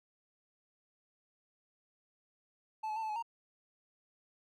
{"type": "tone with pitch steps", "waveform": "triangle", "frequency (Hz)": [872, 856, 894, 872, 848, 925], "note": ["A5", "A5", "A5", "A5", "G#5", "A#5"], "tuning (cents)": [-16, -48, 27, -16, 36, -14], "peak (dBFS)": -33, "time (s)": [2.83, 3.226], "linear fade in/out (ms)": 10, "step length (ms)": 66, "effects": []}